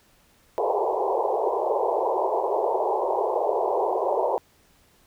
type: band-pass noise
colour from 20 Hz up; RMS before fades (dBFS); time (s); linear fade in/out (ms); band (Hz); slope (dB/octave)
pink; -24; 0.58-4.38; 0; 370 to 1000; 96
effects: pink hiss -60 dBFS RMS until 5.06 s